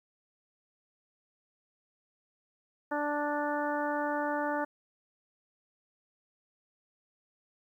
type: harmonic tone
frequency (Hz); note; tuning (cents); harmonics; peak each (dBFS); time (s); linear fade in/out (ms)
293.7; D4; 0; 1 / 2 / 3 / 4 / 5 / 6; -35 / -34 / -34 / -40 / -38 / -42; 2.91-4.65; 10
effects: 11-bit